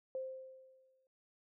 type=tone with exponential decay; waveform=sine; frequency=523.3 Hz; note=C5; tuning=in tune; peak=-36 dBFS; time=0.15-1.07 s; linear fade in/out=1 ms; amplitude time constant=200 ms; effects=none